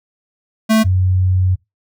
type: tone pair in turn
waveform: square / sine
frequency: 220 / 92.5 Hz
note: A3 / F#2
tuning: 0 / 0 cents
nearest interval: octave + minor third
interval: 1500 cents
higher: first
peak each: -10 / -11 dBFS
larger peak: first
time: 0.69-0.84 / 0.84-1.56 s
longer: second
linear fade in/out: 20 ms
effects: noise-tail reverb RT60 0.2 s tail -23 dB re dry